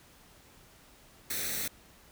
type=noise with comb filter; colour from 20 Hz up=white; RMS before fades=-34 dBFS; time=1.3-1.68 s; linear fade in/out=5 ms; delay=0.5 ms; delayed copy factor=+0.65; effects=pink hiss -58 dBFS RMS until 2.11 s